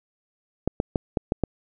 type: clicks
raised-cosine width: 2 ms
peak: -8 dBFS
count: 6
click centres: 0.676 / 0.801 / 0.958 / 1.172 / 1.321 / 1.437 s
effects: none